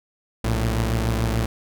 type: tone pair together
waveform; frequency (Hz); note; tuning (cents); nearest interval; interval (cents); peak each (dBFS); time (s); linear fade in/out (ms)
sawtooth; 59.35 / 111.8; A#1 / A2; +32 / +28; major seventh; 1096; -19; 0.44-1.46; 5
effects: none